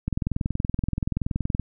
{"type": "click train", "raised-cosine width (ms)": 5, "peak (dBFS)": -12, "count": 33, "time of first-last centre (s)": [0.08, 1.597], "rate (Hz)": 21.1, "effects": []}